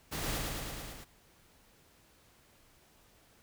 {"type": "noise with echo", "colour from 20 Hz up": "pink", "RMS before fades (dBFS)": -37, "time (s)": [0.11, 0.39], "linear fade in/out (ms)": 20, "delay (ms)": 110, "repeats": 6, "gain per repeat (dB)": -2, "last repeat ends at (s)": 1.05, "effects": ["pink hiss -64 dBFS RMS until 3.42 s"]}